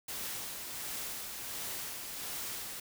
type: noise with tremolo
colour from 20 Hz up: white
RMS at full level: -39 dBFS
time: 0.08-2.8 s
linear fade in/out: 5 ms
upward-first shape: sine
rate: 1.4 Hz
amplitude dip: 35%
effects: none